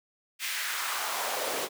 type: noise with high-pass filter sweep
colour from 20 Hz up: pink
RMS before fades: -32 dBFS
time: 0.39-1.69 s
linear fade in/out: 50 ms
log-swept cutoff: 2300 to 400 Hz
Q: 1.8
effects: none